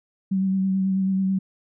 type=tone with vibrato; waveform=sine; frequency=191 Hz; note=G3; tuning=45 cents flat; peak=-19 dBFS; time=0.31-1.39 s; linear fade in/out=10 ms; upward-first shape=sine; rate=9.2 Hz; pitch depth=21 cents each way; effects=none